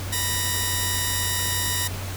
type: tone pair together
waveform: 5% pulse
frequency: 981 / 1851.9 Hz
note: B5 / A#6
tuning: -12 / -12 cents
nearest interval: major seventh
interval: 1100 cents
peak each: -15 dBFS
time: 0.12-1.88 s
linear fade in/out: 10 ms
effects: added 94 Hz sine -30 dBFS peak until 2.16 s + pink hiss -35 dBFS RMS until 2.16 s